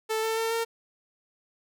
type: tone with pitch steps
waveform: sawtooth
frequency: 440 / 445.9 / 451.8 / 457.9 Hz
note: A4 / A4 / A4 / A#4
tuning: 0 / +23 / +46 / -31 cents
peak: -22 dBFS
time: 0.09-0.65 s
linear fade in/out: 20 ms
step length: 140 ms
effects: none